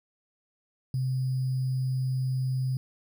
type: tone with sample-and-hold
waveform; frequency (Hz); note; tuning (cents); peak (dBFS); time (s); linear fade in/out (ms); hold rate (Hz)
sine; 130; C3; -11; -25; 0.94-2.77; 2; 4900
effects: none